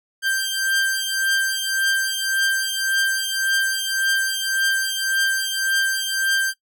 sawtooth beating tone pair, 1575 / 1576.8 Hz, G6 / G6, +8 / +10 cents, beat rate 1.8 Hz, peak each -18 / -20 dBFS, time 0.22-6.54 s, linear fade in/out 50 ms, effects noise-tail reverb RT60 0.1 s tail -18 dB re dry

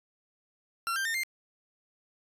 40% pulse tone with pitch steps, 1363 / 1574.7 / 1819.4 / 2102 Hz, F6 / G6 / A#6 / C7, -43 / +7 / -43 / +7 cents, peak -28 dBFS, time 0.87-1.234 s, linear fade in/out 0 ms, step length 91 ms, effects resampled to 32000 Hz

